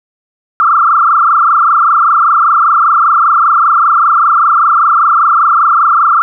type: tone with frequency modulation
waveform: sine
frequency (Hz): 1267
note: D#6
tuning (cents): +31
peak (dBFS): -5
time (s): 0.6-6.22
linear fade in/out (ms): 0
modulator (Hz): 25.1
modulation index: 4.7
effects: none